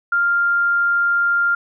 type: tone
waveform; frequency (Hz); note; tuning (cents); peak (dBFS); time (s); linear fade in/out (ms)
sine; 1396.9; F6; 0; -14; 0.12-1.55; 5
effects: none